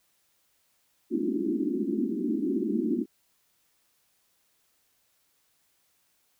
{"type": "band-pass noise", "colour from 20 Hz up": "white", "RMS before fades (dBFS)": -28, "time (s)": [1.1, 3.06], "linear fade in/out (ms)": 50, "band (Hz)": [200, 370], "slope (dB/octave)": 96, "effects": ["white hiss -70 dBFS RMS until 6.39 s"]}